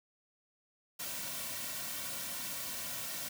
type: noise with comb filter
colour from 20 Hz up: white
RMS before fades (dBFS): -40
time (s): 0.99-3.29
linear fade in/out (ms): 10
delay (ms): 2.4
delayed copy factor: -0.65
effects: none